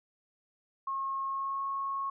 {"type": "tone with pitch glide", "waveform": "sine", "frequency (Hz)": [1083, 1095], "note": ["C#6", "C#6"], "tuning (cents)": [-41, -22], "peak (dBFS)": -31, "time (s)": [0.87, 2.1], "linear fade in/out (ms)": 5, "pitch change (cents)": 19, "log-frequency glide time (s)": [1.26, 1.63], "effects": []}